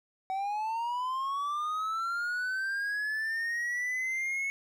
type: linear sweep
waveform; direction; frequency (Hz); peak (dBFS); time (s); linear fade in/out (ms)
triangle; up; 753 to 2203; -28; 0.3-4.5; 0
effects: none